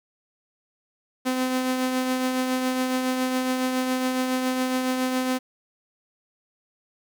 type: tone with tremolo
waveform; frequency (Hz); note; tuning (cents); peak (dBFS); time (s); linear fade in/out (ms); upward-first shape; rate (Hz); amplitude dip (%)
sawtooth; 256.5; C4; -34; -17; 1.25-5.39; 20; triangle; 7.2; 40
effects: 9-bit